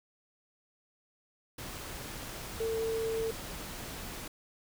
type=tone in noise; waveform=sine; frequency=449.3 Hz; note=A4; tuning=36 cents sharp; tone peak=-30 dBFS; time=2.6-3.31 s; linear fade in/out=5 ms; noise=pink; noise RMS=-42 dBFS; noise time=1.58-4.28 s; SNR=+9 dB; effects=none